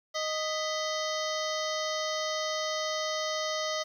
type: harmonic tone with a mistuned harmonic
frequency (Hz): 622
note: D#5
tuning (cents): -1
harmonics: 1 / 2 / 3 / 5 / 6 / 7 / 8 / 9 / 10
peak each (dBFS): -33 / -36 / -38 / -40 / -41 / -41 / -42 / -43 / -43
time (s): 0.14-3.84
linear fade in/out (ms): 20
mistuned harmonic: 3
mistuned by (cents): +110
effects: 10-bit